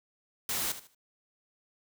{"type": "noise with echo", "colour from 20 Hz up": "white", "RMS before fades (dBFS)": -32, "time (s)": [0.49, 0.72], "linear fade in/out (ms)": 2, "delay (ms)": 76, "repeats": 3, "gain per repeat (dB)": -12, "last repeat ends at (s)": 0.948, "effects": []}